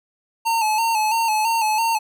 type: tone with vibrato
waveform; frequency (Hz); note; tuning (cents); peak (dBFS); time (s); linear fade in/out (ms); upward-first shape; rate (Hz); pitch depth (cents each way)
square; 886; A5; +12; -18; 0.45-1.99; 20; square; 3; 53
effects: none